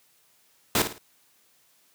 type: noise with echo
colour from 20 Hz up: pink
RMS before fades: -21 dBFS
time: 0.75-0.82 s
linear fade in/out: 2 ms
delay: 54 ms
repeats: 3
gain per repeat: -9 dB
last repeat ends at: 0.982 s
effects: white hiss -63 dBFS RMS until 1.94 s + high-pass 100 Hz 12 dB/octave